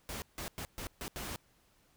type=noise bursts at uneven times; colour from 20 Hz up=pink; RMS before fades=-41 dBFS; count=6; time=0.09-0.22 / 0.38-0.48 / 0.58-0.65 / 0.78-0.87 / 1.01-1.08 / 1.16-1.36 s; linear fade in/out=0 ms; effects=pink hiss -69 dBFS RMS until 1.96 s